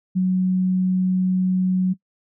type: tone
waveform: sine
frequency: 185 Hz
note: F#3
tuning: in tune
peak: -16 dBFS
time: 0.15-1.94 s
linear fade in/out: 20 ms
effects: noise-tail reverb RT60 0.1 s tail -19 dB re dry